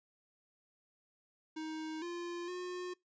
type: tone with pitch steps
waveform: square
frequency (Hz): 314.6 / 346.9 / 360.3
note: D#4 / F4 / F#4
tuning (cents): +19 / -12 / -46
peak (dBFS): -40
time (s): 1.56-2.94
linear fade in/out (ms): 10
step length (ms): 460
effects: noise-tail reverb RT60 0.2 s tail -25 dB re dry + resampled to 16000 Hz